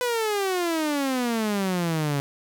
sawtooth exponential sweep, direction down, 501 to 138.59 Hz, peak -19 dBFS, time 0.01-2.2 s, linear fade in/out 0 ms, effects none

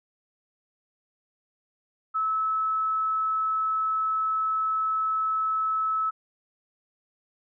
sine tone, 1300 Hz, E6, 24 cents flat, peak -23 dBFS, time 2.14-6.11 s, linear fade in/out 20 ms, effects none

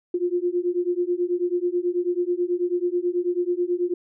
sine beating tone pair, 349.2 / 358.4 Hz, F4 / F4, 0 / +45 cents, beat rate 9.2 Hz, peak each -24 dBFS, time 0.14-3.94 s, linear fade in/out 5 ms, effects none

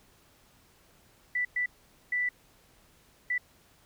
sine tone bursts at uneven times, 1975.5 Hz, B6, in tune, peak -26 dBFS, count 4, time 1.35-1.45 / 1.56-1.66 / 2.12-2.29 / 3.3-3.38 s, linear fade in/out 5 ms, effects pink hiss -62 dBFS RMS until 3.85 s

